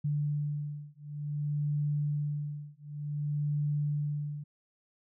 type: beating tone pair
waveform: sine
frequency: 146.83 / 147.38 Hz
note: D3 / D3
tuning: 0 / +6 cents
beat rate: 0.55 Hz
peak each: -33 / -33 dBFS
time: 0.04-4.44 s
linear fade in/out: 10 ms
effects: none